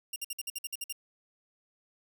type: tone bursts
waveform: 10% pulse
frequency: 2794 Hz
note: F7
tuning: in tune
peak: -25 dBFS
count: 10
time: 0.13-0.926 s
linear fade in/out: 5 ms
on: 31 ms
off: 54 ms
effects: none